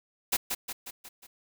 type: noise with echo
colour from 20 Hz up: white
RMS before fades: -26 dBFS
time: 0.32-0.37 s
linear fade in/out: 10 ms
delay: 180 ms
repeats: 5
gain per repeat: -5 dB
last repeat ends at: 1.27 s
effects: none